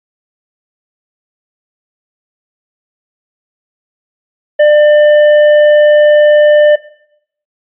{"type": "tone with hard clipping", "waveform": "sine", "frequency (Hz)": 597, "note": "D5", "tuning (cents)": 28, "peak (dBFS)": -5, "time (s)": [4.59, 6.76], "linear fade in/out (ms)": 10, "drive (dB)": 7, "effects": ["noise-tail reverb RT60 0.7 s tail -18 dB re dry", "resampled to 8000 Hz"]}